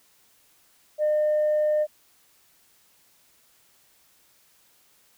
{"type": "tone", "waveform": "sine", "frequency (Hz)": 606, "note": "D#5", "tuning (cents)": -46, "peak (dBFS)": -18, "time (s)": [0.98, 1.87], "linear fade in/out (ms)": 50, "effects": ["tanh soft clip ceiling -17 dBFS", "white hiss -61 dBFS RMS until 5.17 s"]}